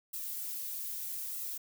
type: noise with flanger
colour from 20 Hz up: violet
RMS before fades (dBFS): -39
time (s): 0.13-1.58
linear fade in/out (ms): 10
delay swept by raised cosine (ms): 1.5 to 6.2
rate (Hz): 0.8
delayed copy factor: +0.85
effects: none